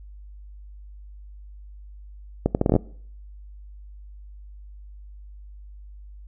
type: accelerating click train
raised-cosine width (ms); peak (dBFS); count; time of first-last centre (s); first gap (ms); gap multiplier
2; -5; 9; 2.46-2.763; 89; 0.73
effects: noise-tail reverb RT60 0.6 s tail -23 dB re dry + added 50 Hz sine -40 dBFS peak until 6.27 s